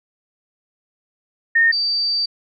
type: tone pair in turn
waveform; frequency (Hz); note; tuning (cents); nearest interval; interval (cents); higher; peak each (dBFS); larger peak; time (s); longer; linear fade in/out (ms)
sine; 1834 / 4640; A#6 / D8; -29 / -22; octave + major third; 1607; second; -11 / -17; first; 1.55-1.72 / 1.72-2.26; second; 10
effects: none